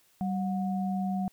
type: tone pair together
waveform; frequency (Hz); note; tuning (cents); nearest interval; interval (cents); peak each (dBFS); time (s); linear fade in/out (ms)
sine; 192.56 / 727; G3 / F#5; -31 / -31; octave + major seventh; 2300; -28 / -35; 0.21-1.28; 0
effects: white hiss -65 dBFS RMS until 1.32 s